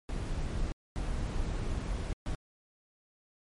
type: noise bursts at uneven times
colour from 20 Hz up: brown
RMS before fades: -33 dBFS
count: 3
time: 0.09-0.72 / 0.96-2.13 / 2.26-2.35 s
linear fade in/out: 0 ms
effects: MP3 48 kbps